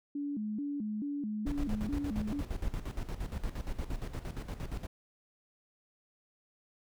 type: tone with vibrato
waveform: sine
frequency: 246.9 Hz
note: B3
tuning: in tune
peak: -33 dBFS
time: 0.15-2.41 s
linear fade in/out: 5 ms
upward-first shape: square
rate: 2.3 Hz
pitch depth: 260 cents each way
type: noise with tremolo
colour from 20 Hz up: brown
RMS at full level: -35 dBFS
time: 1.46-4.87 s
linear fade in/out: 10 ms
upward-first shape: square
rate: 8.6 Hz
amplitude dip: 70%
effects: none